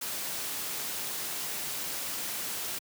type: noise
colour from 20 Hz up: white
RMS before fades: -35 dBFS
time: 0.01-2.79 s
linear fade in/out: 10 ms
effects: high-pass 100 Hz 12 dB/octave